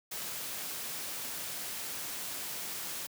white noise, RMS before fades -39 dBFS, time 0.11-3.07 s, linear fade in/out 10 ms, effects high-pass 100 Hz 12 dB/octave

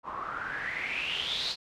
white noise with low-pass filter sweep, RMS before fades -34 dBFS, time 0.03-1.56 s, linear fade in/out 50 ms, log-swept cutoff 1000 to 4400 Hz, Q 7.9, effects none

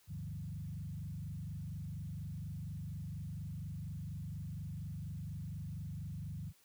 sine tone with frequency modulation, 125.3 Hz, B2, 25 cents sharp, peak -40 dBFS, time 0.07-6.53 s, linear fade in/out 50 ms, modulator 24.2 Hz, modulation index 2, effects white hiss -68 dBFS RMS until 6.64 s

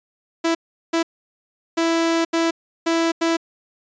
sawtooth tone bursts at uneven times, 331 Hz, E4, 7 cents sharp, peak -13 dBFS, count 6, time 0.44-0.55 / 0.93-1.03 / 1.77-2.25 / 2.33-2.51 / 2.86-3.12 / 3.21-3.37 s, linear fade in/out 10 ms, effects resampled to 16000 Hz

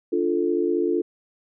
sine chord, D minor, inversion none, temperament equal, 293.7 / 349.2 / 440 Hz, D4 / F4 / A4, 0 / 0 / 0 cents, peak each -26 / -22 / -25 dBFS, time 0.12-1.02 s, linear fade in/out 10 ms, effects none

